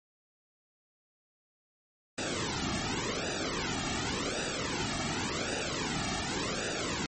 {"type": "noise with flanger", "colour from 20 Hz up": "pink", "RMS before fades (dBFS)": -33, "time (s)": [2.18, 7.06], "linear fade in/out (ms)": 0, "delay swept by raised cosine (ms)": [0.92, 2.02], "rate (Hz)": 0.89, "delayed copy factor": -0.85, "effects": ["MP3 32 kbps"]}